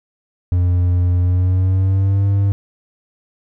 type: tone with pitch glide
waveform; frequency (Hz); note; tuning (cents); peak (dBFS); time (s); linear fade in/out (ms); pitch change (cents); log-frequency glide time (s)
triangle; 89 to 99.32; F2 to G2; +33 to +23; -10; 0.52-2.52; 0; +190; 1.19-2.26
effects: none